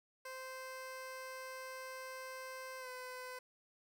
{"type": "tone with pitch glide", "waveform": "15% pulse", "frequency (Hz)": [520, 506.7], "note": ["C5", "B4"], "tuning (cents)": [-11, 44], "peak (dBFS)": -39, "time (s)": [0.25, 3.39], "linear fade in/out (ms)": 5, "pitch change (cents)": -45, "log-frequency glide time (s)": [2.79, 2.88], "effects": ["12-bit"]}